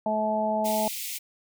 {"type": "harmonic tone", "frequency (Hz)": 215.6, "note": "A3", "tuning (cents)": -35, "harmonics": [1, 2, 3, 4], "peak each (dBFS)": [-30, -38, -26, -28], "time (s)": [0.06, 0.88], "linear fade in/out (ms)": 2}
{"type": "high-pass noise", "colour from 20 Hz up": "white", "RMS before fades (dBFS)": -34, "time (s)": [0.64, 1.19], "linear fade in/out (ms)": 20, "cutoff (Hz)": 2000, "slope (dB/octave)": 96}
{"effects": []}